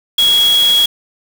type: tone in noise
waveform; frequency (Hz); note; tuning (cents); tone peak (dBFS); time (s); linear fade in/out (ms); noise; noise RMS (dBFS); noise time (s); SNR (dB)
sine; 3322; G#7; 0; -8; 0.18-0.86; 5; white; -22; 0.18-0.86; +11
effects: none